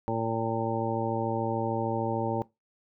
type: harmonic tone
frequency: 113.4 Hz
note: A#2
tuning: 47 cents flat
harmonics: 1 / 2 / 3 / 4 / 5 / 7 / 8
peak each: -34 / -34 / -34 / -34 / -34 / -34 / -34 dBFS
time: 0.08-2.42 s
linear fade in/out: 0 ms
effects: noise-tail reverb RT60 0.2 s tail -20 dB re dry